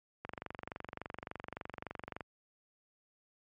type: click train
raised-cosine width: 0.5 ms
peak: -25 dBFS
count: 47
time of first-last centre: 0.25-2.207 s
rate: 23.5 Hz
effects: high-pass 60 Hz 12 dB/octave + MP3 64 kbps